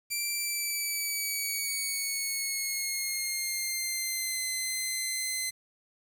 10% pulse tone with pitch glide, 2349 to 2057 Hz, D7 to C7, 0 to -30 cents, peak -21 dBFS, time 0.1-5.51 s, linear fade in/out 20 ms, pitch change -230 cents, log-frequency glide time 0.3-4.4 s, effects 9-bit

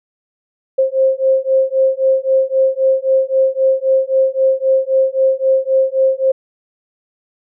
sine beating tone pair, 528 / 531.8 Hz, C5 / C5, +16 / +28 cents, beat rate 3.8 Hz, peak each -14 dBFS, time 0.78-6.32 s, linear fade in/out 10 ms, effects none

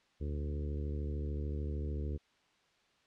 harmonic tone with a mistuned harmonic, 73.42 Hz, D2, in tune, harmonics 1 / 2 / 3 / 4 / 5 / 6 / 7, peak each -35 / -44 / -47 / -48 / -48 / -49 / -55 dBFS, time 0.2-2.18 s, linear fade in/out 20 ms, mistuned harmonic 1, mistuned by +35 cents, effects white hiss -70 dBFS RMS until 3.06 s + low-pass 4000 Hz 12 dB/octave

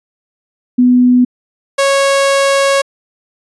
sine / sawtooth tone pair in turn, 248.3 / 551.6 Hz, B3 / C#5, +9 / -9 cents, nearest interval octave + major second, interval 1382 cents, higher second, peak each -5 dBFS, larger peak neither, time 0.78-1.25 / 1.78-2.82 s, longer second, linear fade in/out 10 ms, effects resampled to 24000 Hz

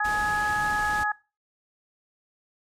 harmonic tone, 420 Hz, G#4, 19 cents sharp, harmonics 2 / 3 / 4, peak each -27 / -31 / -25 dBFS, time 0-1.12 s, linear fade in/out 5 ms
pink low-pass noise, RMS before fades -37 dBFS, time 0.04-1.04 s, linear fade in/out 10 ms, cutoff 11000 Hz, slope 24 dB/octave
effects noise-tail reverb RT60 0.3 s tail -21 dB re dry

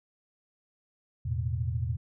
sine chord, E suspended fourth, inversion none, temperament just, 82.41 / 109.88 / 123.61 Hz, E2 / A2 / B2, 0 / -2 / +2 cents, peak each -32 dBFS, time 1.25-1.97 s, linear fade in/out 10 ms, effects none

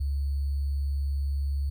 sine tone with sample-and-hold, 69.9 Hz, C#2, 15 cents sharp, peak -25 dBFS, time 0-1.7 s, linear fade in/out 10 ms, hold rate 4410 Hz, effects none

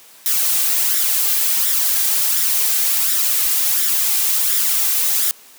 blue noise with flanger, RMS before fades -17 dBFS, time 0.26-5.31 s, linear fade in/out 0 ms, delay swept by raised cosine 0.55 to 2.55 ms, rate 1.4 Hz, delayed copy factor +0.5, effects white hiss -45 dBFS RMS until 5.58 s + high-pass 200 Hz 12 dB/octave

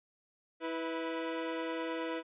sawtooth tone pair together, 326.1 / 493.9 Hz, E4 / B4, -19 / 0 cents, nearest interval perfect fifth, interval 719 cents, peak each -33 / -34 dBFS, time 0.6-2.23 s, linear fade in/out 50 ms, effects resampled to 8000 Hz

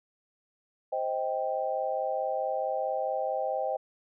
sine chord, C minor, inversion none, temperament just, 523.3 / 627.9 / 784.9 Hz, C5 / Eb5 / G5, 0 / +16 / +2 cents, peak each -32 dBFS, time 0.92-3.77 s, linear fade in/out 10 ms, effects none

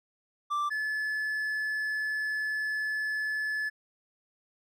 triangle tone pair in turn, 1174.7 / 1724.8 Hz, D6 / A6, 0 / -35 cents, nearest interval perfect fifth, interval 665 cents, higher second, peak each -25 / -27 dBFS, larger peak first, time 0.5-0.7 / 0.7-3.7 s, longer second, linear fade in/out 20 ms, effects none

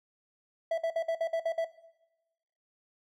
triangle tone bursts, 659.3 Hz, E5, in tune, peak -24 dBFS, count 8, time 0.71-1.647 s, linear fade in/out 5 ms, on 69 ms, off 55 ms, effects noise-tail reverb RT60 1.0 s tail -17 dB re dry

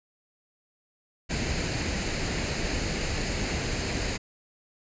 pink noise with comb filter, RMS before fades -29 dBFS, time 1.29-4.18 s, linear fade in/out 20 ms, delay 0.44 ms, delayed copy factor +0.5, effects resampled to 16000 Hz

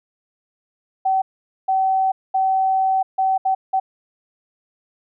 sine tone bursts at uneven times, 764 Hz, G5, 45 cents flat, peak -15 dBFS, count 6, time 1.05-1.22 / 1.68-2.12 / 2.34-3.03 / 3.18-3.38 / 3.45-3.55 / 3.73-3.8 s, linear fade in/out 10 ms, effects none

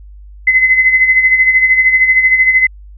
sine tone with tremolo, 2041 Hz, C7, 44 cents flat, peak -4 dBFS, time 0.47-2.67 s, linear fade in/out 5 ms, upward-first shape sine, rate 13 Hz, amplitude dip 60%, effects added 50 Hz sine -32 dBFS peak until 2.97 s

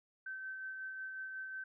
sine tone with tremolo, 1541 Hz, G6, 30 cents flat, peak -40 dBFS, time 0.26-1.64 s, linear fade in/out 5 ms, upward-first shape sine, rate 5.5 Hz, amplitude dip 30%, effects none

